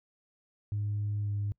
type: tone with pitch glide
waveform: sine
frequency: 103.6 to 102.23 Hz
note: G#2 to G#2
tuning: -4 to -27 cents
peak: -28 dBFS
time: 0.72-1.52 s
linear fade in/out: 0 ms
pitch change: -23 cents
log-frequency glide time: 1.21-1.3 s
effects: noise-tail reverb RT60 0.1 s tail -26 dB re dry + tanh soft clip ceiling -26 dBFS